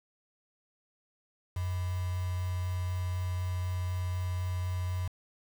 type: tone with quantisation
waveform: sine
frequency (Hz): 90.4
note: F#2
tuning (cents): -40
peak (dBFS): -30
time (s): 1.56-5.08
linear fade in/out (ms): 5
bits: 7
effects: none